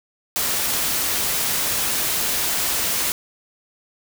white noise, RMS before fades -22 dBFS, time 0.36-3.12 s, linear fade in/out 0 ms, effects none

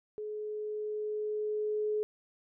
sine tone with level ramp, 424.5 Hz, G#4, 38 cents sharp, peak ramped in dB -36 to -28 dBFS, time 0.18-2.03 s, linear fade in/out 0 ms, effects none

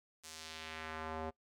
square tone with band-pass filter sweep, 79.5 Hz, D#2, 38 cents sharp, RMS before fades -45 dBFS, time 0.23-1.31 s, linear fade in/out 20 ms, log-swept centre 7700 to 630 Hz, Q 1.1, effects noise-tail reverb RT60 0.1 s tail -22 dB re dry

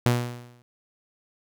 sawtooth tone with exponential decay, 121.2 Hz, B2, 32 cents flat, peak -12 dBFS, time 0.06-0.62 s, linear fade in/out 0 ms, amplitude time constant 120 ms, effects none

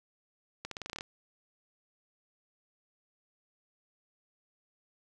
accelerating click train, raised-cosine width 0.2 ms, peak -21 dBFS, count 10, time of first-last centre 0.65-1.009 s, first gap 63 ms, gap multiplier 0.88, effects none

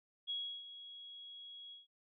sine tone with ADSR envelope, 3322 Hz, G#7, in tune, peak -36 dBFS, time 0.27-1.87 s, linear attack 30 ms, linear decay 330 ms, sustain -13 dB, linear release 150 ms, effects none

